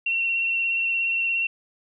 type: tone with vibrato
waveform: sine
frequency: 2723 Hz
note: F7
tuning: 44 cents flat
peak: -21 dBFS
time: 0.06-1.47 s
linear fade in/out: 5 ms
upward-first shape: triangle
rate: 17 Hz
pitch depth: 22 cents each way
effects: none